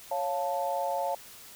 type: chord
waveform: sine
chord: Db augmented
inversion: none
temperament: equal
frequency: 554.4 / 698.5 / 880 Hz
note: Db5 / F5 / A5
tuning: 0 / 0 / 0 cents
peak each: -32 dBFS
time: 0.11-1.15 s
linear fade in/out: 5 ms
effects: white hiss -49 dBFS RMS until 1.55 s